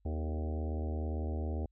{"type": "harmonic tone with a mistuned harmonic", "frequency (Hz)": 77.78, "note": "D#2", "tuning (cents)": 0, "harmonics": [1, 3, 4, 5, 6, 7, 8, 9, 10], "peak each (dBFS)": [-33, -43, -45, -47, -49, -50, -51, -52, -53], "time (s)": [0.05, 1.66], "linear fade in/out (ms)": 5, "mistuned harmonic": 6, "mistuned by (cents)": -40, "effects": ["added 50 Hz sine -68 dBFS peak until 1.71 s"]}